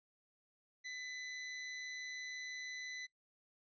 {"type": "tone with amplitude modulation", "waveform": "sawtooth", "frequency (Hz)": 2004, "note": "B6", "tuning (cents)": 25, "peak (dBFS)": -39, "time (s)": [0.84, 3.07], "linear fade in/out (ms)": 20, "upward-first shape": "sine", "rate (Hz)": 146, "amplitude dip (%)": 30, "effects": ["noise-tail reverb RT60 0.1 s tail -20 dB re dry", "resampled to 16000 Hz"]}